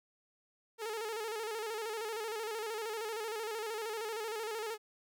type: tone with vibrato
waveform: sawtooth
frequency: 440 Hz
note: A4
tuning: in tune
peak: -33 dBFS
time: 0.78-4.78 s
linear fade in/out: 50 ms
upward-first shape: square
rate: 13 Hz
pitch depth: 66 cents each way
effects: none